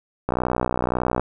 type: click train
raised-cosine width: 1 ms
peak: -7 dBFS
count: 57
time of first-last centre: 0.29-1.196 s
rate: 61.8 Hz
effects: none